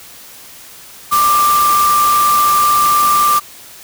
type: tone in noise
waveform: sine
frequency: 1183 Hz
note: D6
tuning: 12 cents sharp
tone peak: -9 dBFS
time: 1.11-3.4 s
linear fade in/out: 20 ms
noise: white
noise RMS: -20 dBFS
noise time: 1.11-3.4 s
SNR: +8 dB
effects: white hiss -37 dBFS RMS until 3.83 s